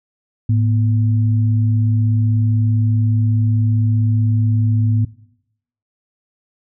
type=tone pair together; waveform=sine; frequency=108.1 / 244.1 Hz; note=A2 / B3; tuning=-30 / -20 cents; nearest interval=octave + major second; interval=1410 cents; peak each=-12 / -23 dBFS; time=0.49-5.05 s; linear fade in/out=5 ms; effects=noise-tail reverb RT60 0.8 s tail -20 dB re dry